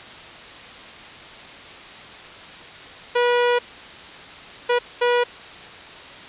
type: tone bursts at uneven times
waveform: sawtooth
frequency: 485.2 Hz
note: B4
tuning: 31 cents flat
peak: -12 dBFS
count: 3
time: 3.15-3.59 / 4.69-4.79 / 5.01-5.24 s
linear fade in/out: 10 ms
effects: white hiss -39 dBFS RMS until 6.28 s + resampled to 8000 Hz